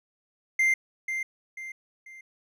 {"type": "tone with echo", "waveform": "triangle", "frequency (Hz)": 2093, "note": "C7", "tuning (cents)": 0, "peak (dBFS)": -18, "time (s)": [0.59, 0.74], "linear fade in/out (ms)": 5, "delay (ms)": 490, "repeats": 3, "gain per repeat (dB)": -8, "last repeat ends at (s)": 2.21, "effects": []}